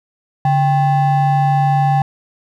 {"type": "ring-modulated tone", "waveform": "triangle", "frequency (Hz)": 466.2, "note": "A#4", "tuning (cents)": 0, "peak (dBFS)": -6, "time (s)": [0.45, 2.02], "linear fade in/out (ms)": 2, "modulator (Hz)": 323, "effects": []}